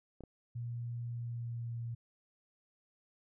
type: clicks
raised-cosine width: 2 ms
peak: -35 dBFS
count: 2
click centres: 0.207 / 0.237 s
type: tone with pitch glide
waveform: sine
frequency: 118.9 to 117.13 Hz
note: A#2 to A#2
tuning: +35 to +9 cents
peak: -37 dBFS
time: 0.55-1.95 s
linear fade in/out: 10 ms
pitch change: -26 cents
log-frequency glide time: 1.09-1.77 s
effects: none